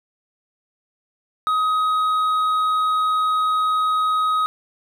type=tone with hard clipping; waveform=sine; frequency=1261 Hz; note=D#6; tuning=23 cents sharp; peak=-18 dBFS; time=1.47-4.46 s; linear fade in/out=0 ms; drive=4 dB; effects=none